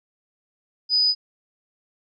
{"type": "tone", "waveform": "sine", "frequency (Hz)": 4978, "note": "D#8", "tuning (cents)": 0, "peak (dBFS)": -16, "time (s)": [0.89, 1.15], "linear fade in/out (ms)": 50, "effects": []}